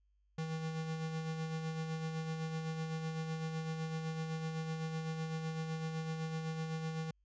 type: tone with tremolo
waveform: square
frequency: 160.1 Hz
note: D#3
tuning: 50 cents sharp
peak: -36 dBFS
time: 0.38-7.11 s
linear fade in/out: 5 ms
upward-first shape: sine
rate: 7.9 Hz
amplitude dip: 40%
effects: added 50 Hz sine -70 dBFS peak until 7.24 s + resampled to 16000 Hz